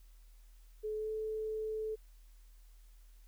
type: tone with pitch glide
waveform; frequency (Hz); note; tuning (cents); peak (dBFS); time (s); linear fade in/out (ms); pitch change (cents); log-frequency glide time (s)
sine; 429.3 to 435.3; A4 to A4; -43 to -19; -35; 0.83-1.96; 20; +24; 0.96-1.1
effects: added 40 Hz sine -55 dBFS peak until 3.27 s + white hiss -71 dBFS RMS until 3.27 s